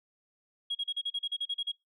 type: tone bursts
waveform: sine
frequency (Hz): 3299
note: G#7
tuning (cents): -12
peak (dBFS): -28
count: 12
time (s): 0.7-1.719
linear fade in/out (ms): 10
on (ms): 51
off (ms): 37
effects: noise-tail reverb RT60 0.2 s tail -26 dB re dry + tanh soft clip ceiling -26 dBFS